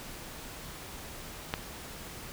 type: click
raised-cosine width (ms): 0.3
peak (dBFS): -13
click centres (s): 1.539
effects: pink hiss -44 dBFS RMS until 2.32 s